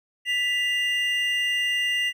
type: tone pair together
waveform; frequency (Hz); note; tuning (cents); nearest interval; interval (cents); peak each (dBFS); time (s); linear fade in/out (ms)
triangle; 1977 / 2808; B6 / F7; +1 / +9; tritone; 608; -23; 0.25-2.13; 50
effects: none